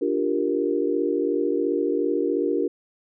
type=chord; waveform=sine; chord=G minor seventh; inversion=second; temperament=equal; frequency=293.7 / 349.2 / 392 / 466.2 Hz; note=D4 / F4 / G4 / Bb4; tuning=0 / 0 / 0 / 0 cents; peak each=-26 dBFS; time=0.01-2.68 s; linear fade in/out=10 ms; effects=none